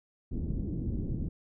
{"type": "low-pass noise", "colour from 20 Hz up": "pink", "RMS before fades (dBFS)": -33, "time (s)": [0.31, 1.29], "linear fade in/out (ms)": 10, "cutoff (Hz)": 310, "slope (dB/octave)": 24, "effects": []}